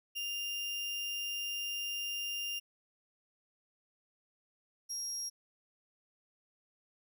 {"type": "tone pair in turn", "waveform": "35% pulse", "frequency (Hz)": [2800, 5610], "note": ["F7", "F8"], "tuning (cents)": [4, 7], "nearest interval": "octave", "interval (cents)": 1203, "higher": "second", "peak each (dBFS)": [-34, -34], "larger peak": "neither", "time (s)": [[0.15, 2.6], [4.89, 5.3]], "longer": "first", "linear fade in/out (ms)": 20, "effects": []}